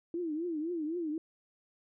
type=tone with vibrato; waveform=sine; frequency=326 Hz; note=E4; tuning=19 cents flat; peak=-32 dBFS; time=0.14-1.18 s; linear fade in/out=2 ms; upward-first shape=triangle; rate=3.9 Hz; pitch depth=180 cents each way; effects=none